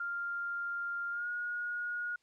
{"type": "tone with pitch glide", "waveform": "sine", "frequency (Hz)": [1396.9, 1441.2], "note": ["F6", "F#6"], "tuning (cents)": [0, -46], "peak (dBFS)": -34, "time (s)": [0, 2.16], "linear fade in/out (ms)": 5, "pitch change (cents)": 54, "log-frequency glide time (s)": [1.11, 1.28], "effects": ["white hiss -74 dBFS RMS until 2.22 s", "low-pass 6000 Hz 12 dB/octave"]}